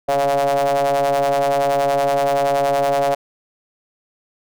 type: ring-modulated tone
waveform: square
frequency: 69.3 Hz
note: C#2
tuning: in tune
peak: -13 dBFS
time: 0.08-3.15 s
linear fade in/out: 10 ms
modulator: 629 Hz
effects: none